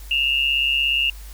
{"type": "tone pair together", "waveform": "sine", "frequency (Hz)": [2700, 2837], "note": ["E7", "F7"], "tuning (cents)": [41, 27], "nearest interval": "minor second", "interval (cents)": 86, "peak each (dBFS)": -20, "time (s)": [0.11, 1.1], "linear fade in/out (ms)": 2, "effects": ["added 50 Hz sine -35 dBFS peak until 1.33 s", "white hiss -46 dBFS RMS until 1.33 s"]}